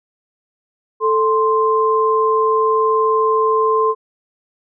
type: tone pair together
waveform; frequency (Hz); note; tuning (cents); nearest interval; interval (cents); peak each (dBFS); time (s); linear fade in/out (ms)
sine; 440 / 1046.5; A4 / C6; 0 / 0; octave + minor third; 1500; -15; 1-3.95; 50
effects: none